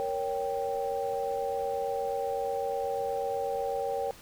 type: chord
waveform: sine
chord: G diminished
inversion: first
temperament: equal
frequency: 466.2 / 554.4 / 784 Hz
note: Bb4 / Db5 / G5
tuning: 0 / 0 / 0 cents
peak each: -33 dBFS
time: 0-4.11 s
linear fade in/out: 0 ms
effects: pink hiss -51 dBFS RMS until 4.21 s